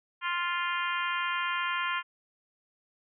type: harmonic tone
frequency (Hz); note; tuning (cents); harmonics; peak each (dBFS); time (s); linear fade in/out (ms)
349.2; F4; 0; 3 / 4 / 5 / 6 / 7 / 8 / 9; -32 / -34 / -36 / -38 / -39 / -40 / -41; 0.21-2.03; 50
effects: none

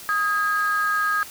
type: tone pair together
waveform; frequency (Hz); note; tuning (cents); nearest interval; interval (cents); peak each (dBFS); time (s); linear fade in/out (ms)
sine; 1250.5 / 1630; D#6 / G#6; +8 / -33; perfect fourth; 459; -21; 0.09-1.23; 0
effects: tanh soft clip ceiling -14 dBFS + white hiss -40 dBFS RMS until 1.3 s

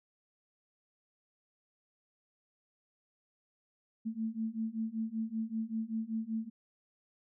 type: beating tone pair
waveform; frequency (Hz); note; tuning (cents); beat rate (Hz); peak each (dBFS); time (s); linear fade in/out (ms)
sine; 220 / 225.2; A3 / A3; 0 / +40; 5.2; -37 / -36; 4.05-6.5; 20
effects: none

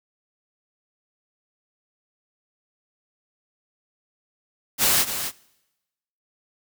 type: noise with echo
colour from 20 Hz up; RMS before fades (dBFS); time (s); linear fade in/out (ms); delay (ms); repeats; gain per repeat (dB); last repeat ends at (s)
white; -19; 4.78-5.06; 50; 260; 1; -9; 5.32
effects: noise-tail reverb RT60 1.0 s tail -23 dB re dry

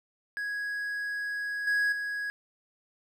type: tone with level steps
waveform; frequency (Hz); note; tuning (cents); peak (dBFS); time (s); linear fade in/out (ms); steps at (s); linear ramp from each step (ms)
triangle; 1661.2; G#6; 0; -29 / -22 / -29; 0.37-2.3; 0; 1.67 / 1.92; 5
effects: none

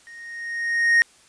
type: tone with level ramp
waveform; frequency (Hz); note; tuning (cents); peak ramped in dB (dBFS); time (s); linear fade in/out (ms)
triangle; 1862; A#6; -2; -39 to -10; 0.07-1.02; 0
effects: white hiss -54 dBFS RMS until 1.28 s + resampled to 22050 Hz

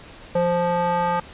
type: tone with band-pass filter sweep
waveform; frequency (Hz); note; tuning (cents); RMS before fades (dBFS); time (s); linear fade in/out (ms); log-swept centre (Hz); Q
square; 174.6; F3; 0; -21; 0.35-1.2; 5; 590 to 1000; 2.4
effects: pink hiss -43 dBFS RMS until 1.33 s + resampled to 8000 Hz

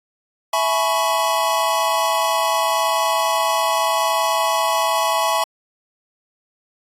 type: chord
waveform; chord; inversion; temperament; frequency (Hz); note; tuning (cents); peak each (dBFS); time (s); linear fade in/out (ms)
square; C# minor seventh; first; equal with one note detuned; 659.3 / 847.1 / 987.8 / 1108.7; E5 / G#5 / B5 / C#6; 0 / +34 / 0 / 0; -23; 0.53-5.44; 5
effects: AAC 48 kbps

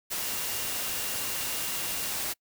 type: tone in noise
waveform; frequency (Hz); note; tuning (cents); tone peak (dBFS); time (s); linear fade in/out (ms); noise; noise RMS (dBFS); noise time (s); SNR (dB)
sine; 2794; F7; 0; -43; 0.21-2.13; 20; white; -32; 0.1-2.34; -14
effects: noise-tail reverb RT60 0.1 s tail -26 dB re dry

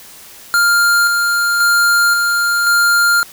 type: tone with tremolo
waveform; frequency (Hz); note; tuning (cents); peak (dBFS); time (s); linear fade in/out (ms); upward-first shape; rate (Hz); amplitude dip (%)
square; 1400; F6; +4; -10; 0.54-3.23; 0; square; 0.94; 30
effects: white hiss -38 dBFS RMS until 3.32 s

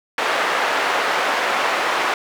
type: band-pass noise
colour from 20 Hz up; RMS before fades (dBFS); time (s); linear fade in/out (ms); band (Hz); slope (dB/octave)
white; -20; 0.18-2.14; 2; 520 to 1600; 12
effects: none

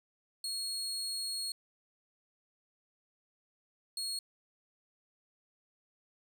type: tone bursts at uneven times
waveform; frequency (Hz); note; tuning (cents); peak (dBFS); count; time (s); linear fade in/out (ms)
30% pulse; 4303; C8; +48; -32; 2; 0.44-1.52 / 3.97-4.19; 2
effects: none

